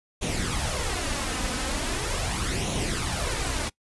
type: noise with flanger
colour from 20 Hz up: pink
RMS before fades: -28 dBFS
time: 0.21-3.7 s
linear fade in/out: 20 ms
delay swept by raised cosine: 0.3 to 4 ms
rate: 0.4 Hz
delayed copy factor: +0.55
effects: noise-tail reverb RT60 0.1 s tail -22 dB re dry + resampled to 24000 Hz